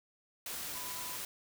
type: tone in noise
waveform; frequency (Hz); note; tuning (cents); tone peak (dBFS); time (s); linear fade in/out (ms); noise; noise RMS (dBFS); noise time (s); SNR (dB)
sine; 998; B5; +18; -48; 0.75-1.16; 2; white; -41; 0.46-1.25; -10
effects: none